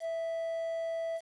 triangle tone with quantisation, 659.3 Hz, E5, in tune, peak -30 dBFS, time 0-1.21 s, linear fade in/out 50 ms, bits 9, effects resampled to 24000 Hz

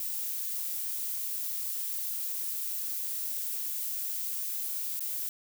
violet noise with dropouts, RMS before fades -34 dBFS, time 0-5.29 s, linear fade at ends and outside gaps 1 ms, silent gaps 4.995-5.005 s, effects none

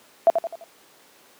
sine tone with echo, 669 Hz, E5, 25 cents sharp, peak -10 dBFS, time 0.27-0.3 s, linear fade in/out 0 ms, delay 85 ms, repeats 4, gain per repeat -7 dB, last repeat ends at 0.64 s, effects pink hiss -53 dBFS RMS until 1.39 s + high-pass 300 Hz 12 dB/octave

